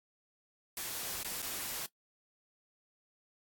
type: noise with dropouts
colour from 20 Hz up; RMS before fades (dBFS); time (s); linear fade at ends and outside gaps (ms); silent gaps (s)
white; -39; 0.77-1.86; 1; 1.23-1.246 / 1.419-1.426
effects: noise-tail reverb RT60 0.1 s tail -22 dB re dry + AAC 64 kbps